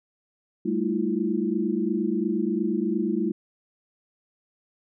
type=tone cluster; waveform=sine; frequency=199 / 221.9 / 318.2 / 346.7 Hz; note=G3 / A3 / D#4 / F4; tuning=+26 / +15 / +39 / -13 cents; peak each=-28 dBFS; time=0.65-3.32 s; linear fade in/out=10 ms; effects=none